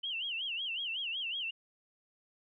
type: tone with vibrato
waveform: sine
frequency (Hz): 2960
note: F#7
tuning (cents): 0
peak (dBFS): -34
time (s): 0.03-1.51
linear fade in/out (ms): 10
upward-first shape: sine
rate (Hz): 5.4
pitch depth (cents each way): 190
effects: none